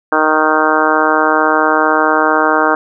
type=harmonic tone; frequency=155.56 Hz; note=D#3; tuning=in tune; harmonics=2 / 3 / 4 / 5 / 6 / 7 / 8 / 9 / 10; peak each=-18 / -18 / -18 / -18 / -18 / -18 / -18 / -18 / -18 dBFS; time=0.12-2.75 s; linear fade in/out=2 ms; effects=none